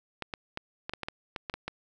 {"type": "clicks", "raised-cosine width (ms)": 0.3, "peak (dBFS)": -18, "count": 11, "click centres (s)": [0.223, 0.338, 0.574, 0.895, 0.936, 1.033, 1.085, 1.362, 1.498, 1.54, 1.68], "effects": []}